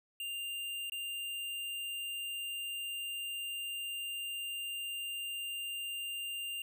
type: tone with dropouts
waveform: square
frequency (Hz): 2794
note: F7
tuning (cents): 0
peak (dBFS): -38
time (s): 0.2-6.62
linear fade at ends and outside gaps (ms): 2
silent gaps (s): 0.898-0.92
effects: none

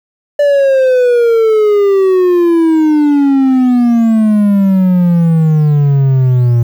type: exponential sweep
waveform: triangle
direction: down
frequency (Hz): 585 to 117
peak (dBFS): -4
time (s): 0.39-6.63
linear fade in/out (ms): 5
effects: 7-bit

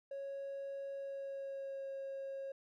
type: tone with pitch glide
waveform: triangle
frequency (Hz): 552 to 543.8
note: C#5 to C#5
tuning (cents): -7 to -33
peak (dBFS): -38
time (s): 0.11-2.52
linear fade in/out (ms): 5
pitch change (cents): -26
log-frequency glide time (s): 0.93-1.88
effects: tanh soft clip ceiling -36 dBFS

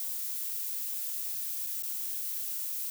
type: noise with dropouts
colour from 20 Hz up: violet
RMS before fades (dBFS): -35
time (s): 0-2.9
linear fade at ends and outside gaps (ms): 1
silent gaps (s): 1.665-1.669 / 1.824-1.833
effects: none

